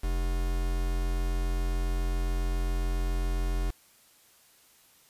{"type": "tone with quantisation", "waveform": "triangle", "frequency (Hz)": 43.65, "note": "F1", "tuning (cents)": 0, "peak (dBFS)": -24, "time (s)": [0.03, 3.71], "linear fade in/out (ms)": 10, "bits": 6, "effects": ["white hiss -60 dBFS RMS until 5.09 s", "resampled to 32000 Hz"]}